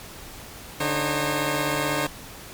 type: tone cluster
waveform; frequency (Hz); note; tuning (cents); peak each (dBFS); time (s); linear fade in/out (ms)
10% pulse; 145.3 / 306.6 / 539; D3 / D#4 / C#5; -18 / -25 / -49; -19; 0.8-2.07; 5
effects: pink hiss -41 dBFS RMS until 2.53 s + MP3 96 kbps